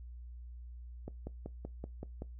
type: click train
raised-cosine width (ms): 2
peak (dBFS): -28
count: 7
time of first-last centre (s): 1.08-2.221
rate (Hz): 5.26
effects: noise-tail reverb RT60 0.2 s tail -21 dB re dry + added 60 Hz sine -45 dBFS peak until 2.39 s